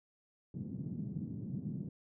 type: band-pass noise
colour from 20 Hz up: white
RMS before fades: -41 dBFS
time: 0.54-1.89 s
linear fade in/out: 2 ms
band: 120 to 210 Hz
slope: 24 dB/octave
effects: none